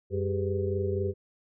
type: tone cluster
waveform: sine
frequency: 93.5 / 199.2 / 390.6 / 414.6 / 498.8 Hz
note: F#2 / G3 / G4 / G#4 / B4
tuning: +19 / +28 / -6 / -3 / +17 cents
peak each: -30 / -38 / -30 / -35 / -37 dBFS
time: 0.1-1.14 s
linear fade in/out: 50 ms
effects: none